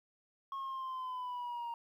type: linear sweep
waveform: sine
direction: down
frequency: 1092 to 932.3 Hz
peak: -35 dBFS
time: 0.52-1.74 s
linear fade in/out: 2 ms
effects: tanh soft clip ceiling -37 dBFS + 12-bit